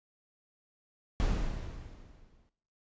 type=noise with exponential decay; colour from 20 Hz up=brown; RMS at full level=-26 dBFS; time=1.2-2.49 s; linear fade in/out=0 ms; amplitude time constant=280 ms; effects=noise-tail reverb RT60 0.6 s tail -17 dB re dry + resampled to 16000 Hz